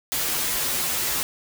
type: noise with comb filter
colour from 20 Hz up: white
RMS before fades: -25 dBFS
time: 0.12-1.23 s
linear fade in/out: 0 ms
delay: 9.8 ms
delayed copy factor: -0.8
effects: none